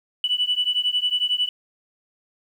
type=beating tone pair; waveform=sine; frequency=2960 / 2971 Hz; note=F#7 / F#7; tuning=0 / +6 cents; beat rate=11 Hz; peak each=-22 dBFS; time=0.24-1.49 s; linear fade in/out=2 ms; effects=tanh soft clip ceiling -12 dBFS + 9-bit